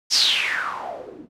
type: noise with low-pass filter sweep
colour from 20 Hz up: blue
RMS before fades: -23 dBFS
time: 0.1-1.29 s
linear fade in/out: 50 ms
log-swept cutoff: 5700 to 250 Hz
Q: 6.6
effects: none